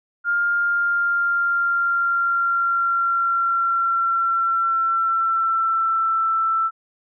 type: tone with pitch glide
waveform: sine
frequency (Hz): 1405 to 1330.7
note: F6 to E6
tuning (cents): +10 to +16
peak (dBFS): -17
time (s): 0.24-6.71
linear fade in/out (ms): 50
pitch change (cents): -94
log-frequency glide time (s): 0.55-6.33
effects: none